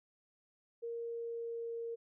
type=tone with pitch glide; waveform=sine; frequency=466.2 to 463.2 Hz; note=A#4 to A#4; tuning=0 to -11 cents; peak=-38 dBFS; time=0.82-1.96 s; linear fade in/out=20 ms; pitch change=-11 cents; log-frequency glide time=1.01-1.75 s; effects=none